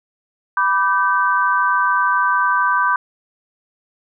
sine chord, G major, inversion first, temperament equal with one note detuned, 987.8 / 1174.7 / 1543.7 Hz, B5 / D6 / G6, 0 / 0 / -27 cents, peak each -18 dBFS, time 0.57-2.96 s, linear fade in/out 2 ms, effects none

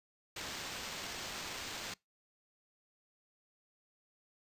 white noise with sample-and-hold, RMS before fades -43 dBFS, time 0.36-1.94 s, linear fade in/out 5 ms, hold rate 11025 Hz, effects noise-tail reverb RT60 0.2 s tail -25 dB re dry + resampled to 32000 Hz

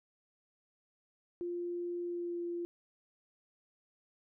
sine tone with pitch glide, 349.2 to 345.4 Hz, F4 to F4, 0 to -19 cents, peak -35 dBFS, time 1.41-2.65 s, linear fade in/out 0 ms, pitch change -19 cents, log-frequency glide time 2.03-2.42 s, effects none

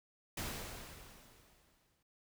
pink noise with exponential decay, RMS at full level -39 dBFS, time 0.37-2.03 s, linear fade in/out 5 ms, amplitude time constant 360 ms, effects noise-tail reverb RT60 0.1 s tail -25 dB re dry

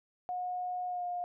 sine tone with pitch glide, 724 to 710.7 Hz, F#5 to F5, -38 to +30 cents, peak -33 dBFS, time 0.29-1.24 s, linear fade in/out 0 ms, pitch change -32 cents, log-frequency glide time 0.87-1.04 s, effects none

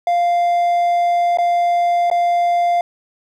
triangle tone with dropouts, 697 Hz, F5, 4 cents flat, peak -11 dBFS, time 0.07-2.81 s, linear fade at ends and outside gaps 2 ms, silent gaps 1.373-1.385 / 2.101-2.113 s, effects none

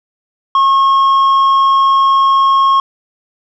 sine tone with tanh clipping, 1086 Hz, C#6, 36 cents flat, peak -8 dBFS, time 0.55-2.8 s, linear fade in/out 2 ms, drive 5 dB, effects none

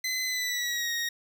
20% pulse tone with pitch glide, 2032 to 1874.1 Hz, B6 to A#6, +49 to +9 cents, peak -23 dBFS, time 0.04-1.09 s, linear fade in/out 5 ms, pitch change -140 cents, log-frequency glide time 0.26-0.91 s, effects none

